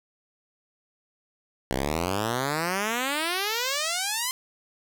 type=exponential sweep; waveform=5% pulse; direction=up; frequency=61.2 to 1047 Hz; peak=-14 dBFS; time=1.71-4.31 s; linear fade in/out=0 ms; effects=none